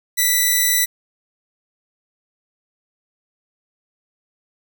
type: tone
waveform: 5% pulse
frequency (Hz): 1975.5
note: B6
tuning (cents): 0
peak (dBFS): -4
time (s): 0.17-0.86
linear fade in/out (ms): 20
effects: none